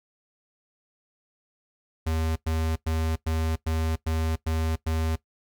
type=tone bursts; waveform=square; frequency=80.3 Hz; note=E2; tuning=45 cents flat; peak=-25 dBFS; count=8; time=2.06-5.16 s; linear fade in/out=10 ms; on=300 ms; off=100 ms; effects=noise-tail reverb RT60 0.1 s tail -17 dB re dry